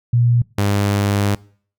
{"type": "tone pair in turn", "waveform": ["sine", "sawtooth"], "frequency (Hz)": [119.7, 101.12], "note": ["A#2", "G#2"], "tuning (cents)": [46, -46], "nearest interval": "minor third", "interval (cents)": 292, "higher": "first", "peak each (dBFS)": -11, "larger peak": "neither", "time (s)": [[0.13, 0.42], [0.58, 1.35]], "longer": "second", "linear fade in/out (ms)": 5, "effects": ["noise-tail reverb RT60 0.5 s tail -23 dB re dry"]}